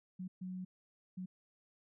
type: tone bursts at uneven times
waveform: sine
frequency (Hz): 184.3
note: F#3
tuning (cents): -7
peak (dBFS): -40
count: 3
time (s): 0.19-0.28 / 0.41-0.65 / 1.17-1.26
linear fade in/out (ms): 10
effects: none